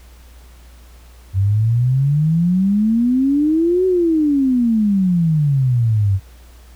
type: exponential two-way sweep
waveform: sine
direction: up then down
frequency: 93.5 to 377.6 to 93.5 Hz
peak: -12 dBFS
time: 1.33-6.2 s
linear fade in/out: 50 ms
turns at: 3.86 s
effects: added 60 Hz sine -40 dBFS peak until 6.75 s + pink hiss -50 dBFS RMS until 6.75 s